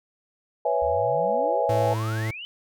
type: chord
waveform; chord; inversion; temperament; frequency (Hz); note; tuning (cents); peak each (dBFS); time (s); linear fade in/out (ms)
sine; C# minor seventh; third; equal; 493.9 / 554.4 / 659.3 / 830.6; B4 / C#5 / E5 / G#5; 0 / 0 / 0 / 0; -26; 0.65-1.94; 5
type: exponential sweep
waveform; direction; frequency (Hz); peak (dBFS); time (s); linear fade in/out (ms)
sine; up; 66.4 to 3075; -34; 0.82-2.45; 0
type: tone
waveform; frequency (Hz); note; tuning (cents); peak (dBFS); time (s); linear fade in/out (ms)
45% pulse; 110; A2; 0; -25; 1.69-2.31; 5
effects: none